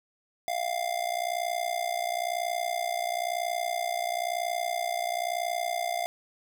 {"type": "tone with amplitude modulation", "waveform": "square", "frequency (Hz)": 698.5, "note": "F5", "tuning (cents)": 0, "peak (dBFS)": -25, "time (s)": [0.48, 6.06], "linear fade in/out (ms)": 0, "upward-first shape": "sine", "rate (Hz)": 61, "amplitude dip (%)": 85, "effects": []}